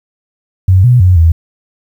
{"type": "tone with pitch steps", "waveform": "sine", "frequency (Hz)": [93.5, 123.7, 91.4, 82.2], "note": ["F#2", "B2", "F#2", "E2"], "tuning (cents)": [19, 3, -21, -4], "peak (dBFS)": -3, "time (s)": [0.68, 1.32], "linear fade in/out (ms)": 5, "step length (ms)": 160, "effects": ["7-bit"]}